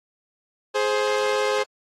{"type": "tone pair together", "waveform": "sawtooth", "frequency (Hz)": [419.3, 525.7], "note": ["G#4", "C5"], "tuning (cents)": [17, 8], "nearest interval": "major third", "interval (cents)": 391, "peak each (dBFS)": -19, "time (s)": [0.74, 1.64], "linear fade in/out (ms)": 20, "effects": ["low-pass 6000 Hz 12 dB/octave", "AAC 64 kbps"]}